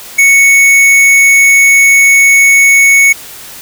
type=tone with hard clipping; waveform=sine; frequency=2217 Hz; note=C#7; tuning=in tune; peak=-4 dBFS; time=0.18-3.13 s; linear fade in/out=10 ms; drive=14 dB; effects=white hiss -29 dBFS RMS until 3.61 s